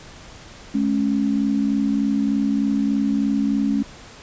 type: tone pair together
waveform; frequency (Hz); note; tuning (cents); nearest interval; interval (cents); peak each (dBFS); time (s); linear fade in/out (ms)
sine; 212.5 / 275.8; G#3 / C#4; +40 / -9; perfect fourth; 451; -20; 0.74-3.83; 10
effects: pink hiss -42 dBFS RMS until 4.22 s + resampled to 16000 Hz